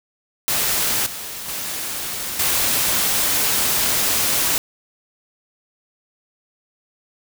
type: noise with level steps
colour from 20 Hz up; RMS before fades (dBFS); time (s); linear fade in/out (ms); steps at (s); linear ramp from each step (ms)
white; -20 / -31 / -27 / -19; 0.48-4.58; 0; 1.06 / 1.48 / 2.39; 5
effects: none